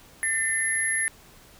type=tone cluster; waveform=sine; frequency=1796 / 2042 / 10770 Hz; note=A6 / C7 / E9; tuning=+35 / -43 / +36 cents; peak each=-26 / -32 / -26 dBFS; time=0.23-1.08 s; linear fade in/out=0 ms; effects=pink hiss -52 dBFS RMS until 1.59 s